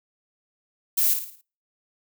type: noise with echo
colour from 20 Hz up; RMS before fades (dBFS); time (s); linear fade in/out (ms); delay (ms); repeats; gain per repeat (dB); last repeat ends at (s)
violet; -21; 0.97-1.14; 10; 55; 5; -7; 1.415
effects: noise-tail reverb RT60 0.4 s tail -26 dB re dry